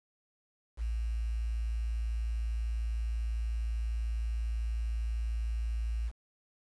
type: tone with quantisation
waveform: sine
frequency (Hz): 56.4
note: A1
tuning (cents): +44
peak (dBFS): -30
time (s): 0.77-6.12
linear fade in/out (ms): 50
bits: 9
effects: resampled to 24000 Hz